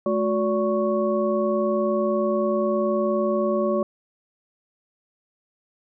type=tone cluster; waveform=sine; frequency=215.8 / 364.9 / 575 / 1109 Hz; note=A3 / F#4 / D5 / C#6; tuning=-33 / -24 / -37 / 0 cents; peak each=-25 / -25 / -23 / -30 dBFS; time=0.06-3.83 s; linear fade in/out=2 ms; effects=none